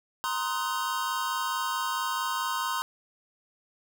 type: chord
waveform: square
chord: C half-diminished seventh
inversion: third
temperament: just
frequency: 941.9 / 1046.5 / 1255.8 / 1507 Hz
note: Bb5 / C6 / Eb6 / Gb6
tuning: +18 / 0 / +16 / +31 cents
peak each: -35 / -32 / -35 / -37 dBFS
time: 0.24-2.82 s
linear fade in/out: 0 ms
effects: none